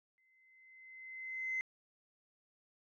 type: tone with exponential growth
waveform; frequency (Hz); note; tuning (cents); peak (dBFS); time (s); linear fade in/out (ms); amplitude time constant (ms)
sine; 2057; C7; -30; -32; 0.18-1.61; 0; 310
effects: tanh soft clip ceiling -29 dBFS